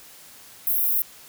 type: high-pass noise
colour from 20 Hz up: pink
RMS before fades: -22 dBFS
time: 0.67-1.02 s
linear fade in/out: 2 ms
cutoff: 12000 Hz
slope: 48 dB/octave
effects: white hiss -47 dBFS RMS until 1.28 s